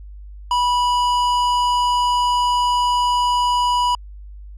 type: tone with tanh clipping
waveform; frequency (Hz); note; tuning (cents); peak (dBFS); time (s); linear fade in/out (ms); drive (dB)
sine; 980; B5; -14; -17; 0.51-3.95; 2; 14
effects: added 50 Hz sine -34 dBFS peak until 4.57 s